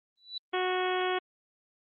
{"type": "tone with exponential growth", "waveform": "sine", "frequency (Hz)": 3957, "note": "B7", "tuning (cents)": 3, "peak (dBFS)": -31, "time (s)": [0.17, 0.38], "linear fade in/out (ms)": 5, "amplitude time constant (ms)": 45}
{"type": "harmonic tone", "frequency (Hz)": 367.6, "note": "F#4", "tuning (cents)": -11, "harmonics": [1, 2, 3, 4, 5, 6, 7, 8, 9], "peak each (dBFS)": [-30, -33, -36, -38, -39, -41, -42, -43, -40], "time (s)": [0.53, 1.19], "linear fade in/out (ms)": 10}
{"effects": ["Opus 32 kbps"]}